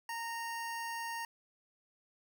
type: tone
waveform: 25% pulse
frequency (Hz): 925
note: A#5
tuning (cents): -14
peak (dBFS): -34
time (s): 0.09-1.25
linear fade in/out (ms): 2
effects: none